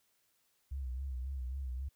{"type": "tone with vibrato", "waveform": "sine", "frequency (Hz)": 65.3, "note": "C2", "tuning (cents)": -3, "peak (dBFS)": -36, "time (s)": [0.71, 1.89], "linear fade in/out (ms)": 10, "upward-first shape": "sine", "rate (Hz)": 3.7, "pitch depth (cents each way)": 91, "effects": ["white hiss -75 dBFS RMS until 1.95 s"]}